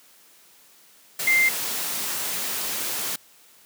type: tone in noise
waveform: sine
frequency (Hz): 2093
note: C7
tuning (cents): 0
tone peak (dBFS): -16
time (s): 1.27-1.49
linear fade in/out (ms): 5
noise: white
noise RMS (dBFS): -28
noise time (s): 1.19-3.16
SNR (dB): +9
effects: white hiss -54 dBFS RMS until 3.65 s + high-pass 150 Hz 12 dB/octave